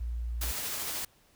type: tone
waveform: sine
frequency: 58.7 Hz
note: A#1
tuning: 13 cents sharp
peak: -31 dBFS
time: 0-0.52 s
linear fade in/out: 10 ms
type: noise with tremolo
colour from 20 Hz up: white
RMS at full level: -34 dBFS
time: 0.41-1.05 s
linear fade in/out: 5 ms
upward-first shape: triangle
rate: 13 Hz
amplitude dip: 25%
effects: pink hiss -64 dBFS RMS until 1.35 s